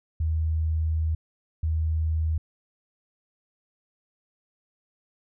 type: tone pair in turn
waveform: sine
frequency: 79.5 / 79.5 Hz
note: D#2 / D#2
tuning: +38 / +38 cents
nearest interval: unison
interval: 0 cents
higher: neither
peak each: -22 dBFS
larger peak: neither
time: 0.2-1.15 / 1.63-2.38 s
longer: first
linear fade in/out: 5 ms
effects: none